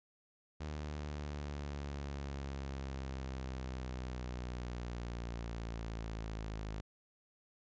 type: linear sweep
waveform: sawtooth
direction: down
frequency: 75.8 to 52.7 Hz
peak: -36 dBFS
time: 0.6-6.81 s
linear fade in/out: 10 ms
effects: resampled to 16000 Hz